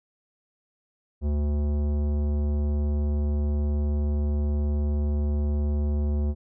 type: tone with tanh clipping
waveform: sine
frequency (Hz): 73.42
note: D2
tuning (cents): 0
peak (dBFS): -24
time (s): 1.21-6.35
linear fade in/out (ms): 50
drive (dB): 15
effects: none